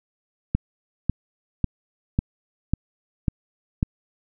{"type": "click train", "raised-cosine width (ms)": 5, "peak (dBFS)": -7, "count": 7, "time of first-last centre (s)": [0.55, 3.829], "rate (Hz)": 1.83, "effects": []}